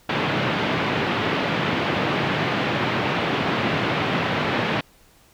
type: band-pass noise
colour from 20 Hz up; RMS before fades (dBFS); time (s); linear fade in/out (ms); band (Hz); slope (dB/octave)
pink; -23; 0.09-4.81; 5; 120 to 3300; 24
effects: pink hiss -55 dBFS RMS until 5.33 s